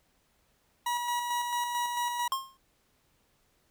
40% pulse tone with tremolo, 964 Hz, B5, 42 cents flat, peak -27 dBFS, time 0.86-2.28 s, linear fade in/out 5 ms, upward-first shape square, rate 4.5 Hz, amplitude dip 35%
square tone with exponential decay, 1069 Hz, C6, 37 cents sharp, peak -25 dBFS, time 2.32-2.57 s, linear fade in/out 1 ms, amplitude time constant 53 ms
effects pink hiss -70 dBFS RMS until 3.7 s

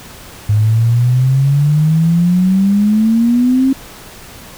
sine exponential sweep, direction up, 103.83 to 269.6 Hz, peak -8 dBFS, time 0.49-3.73 s, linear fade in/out 5 ms, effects pink hiss -35 dBFS RMS until 4.57 s

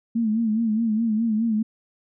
sine tone with vibrato, 222.4 Hz, A3, 19 cents sharp, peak -19 dBFS, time 0.15-1.63 s, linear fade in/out 10 ms, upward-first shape sine, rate 4.8 Hz, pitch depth 81 cents each way, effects none

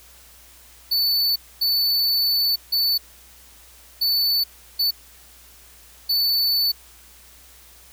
square tone bursts at uneven times, 4489 Hz, C#8, 21 cents sharp, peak -18 dBFS, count 6, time 0.91-1.36 / 1.61-2.56 / 2.72-2.98 / 4.01-4.44 / 4.79-4.91 / 6.09-6.72 s, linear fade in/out 10 ms, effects added 60 Hz sine -53 dBFS peak until 7.92 s + white hiss -49 dBFS RMS until 7.92 s

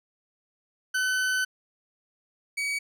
40% pulse tone pair in turn, 1513 / 2267 Hz, F#6 / C#7, +38 / +38 cents, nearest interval perfect fifth, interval 700 cents, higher second, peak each -23 / -26 dBFS, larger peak first, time 0.94-1.45 / 2.57-2.79 s, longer first, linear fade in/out 10 ms, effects low-pass 12000 Hz 12 dB/octave

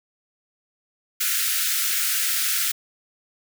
white high-pass noise, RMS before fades -23 dBFS, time 1.2-2.72 s, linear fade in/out 10 ms, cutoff 1300 Hz, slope 96 dB/octave, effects none

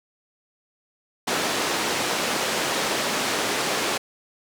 pink band-pass noise, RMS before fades -25 dBFS, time 1.27-3.98 s, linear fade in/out 10 ms, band 300 to 7800 Hz, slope 12 dB/octave, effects none

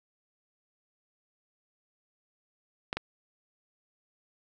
clicks, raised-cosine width 0.3 ms, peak -14 / -15 dBFS, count 2, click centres 2.929 / 2.97 s, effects none

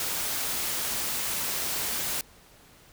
white noise, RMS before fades -30 dBFS, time 0-2.21 s, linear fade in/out 2 ms, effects pink hiss -55 dBFS RMS until 2.92 s

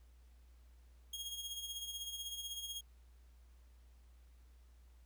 sawtooth tone with tremolo, 3267 Hz, G#7, 29 cents flat, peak -37 dBFS, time 1.13-2.81 s, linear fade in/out 5 ms, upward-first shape sine, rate 16 Hz, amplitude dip 55%, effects added 60 Hz sine -59 dBFS peak until 5.05 s + pink hiss -75 dBFS RMS until 5.05 s

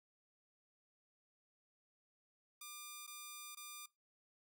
5% pulse tone with dropouts, 1200 Hz, D6, 37 cents sharp, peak -37 dBFS, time 2.61-3.86 s, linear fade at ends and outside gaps 5 ms, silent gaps 3.066-3.075 / 3.55-3.57 s, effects noise-tail reverb RT60 0.2 s tail -19 dB re dry

